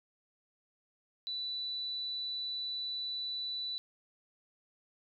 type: tone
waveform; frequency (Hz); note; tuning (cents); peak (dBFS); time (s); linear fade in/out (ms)
sine; 3970; B7; +8; -35; 1.27-3.78; 0
effects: none